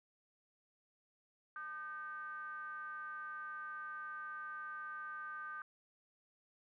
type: ring-modulated tone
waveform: triangle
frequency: 167.3 Hz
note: E3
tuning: 26 cents sharp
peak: -38 dBFS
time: 1.56-5.62 s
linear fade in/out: 2 ms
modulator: 1380 Hz
effects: none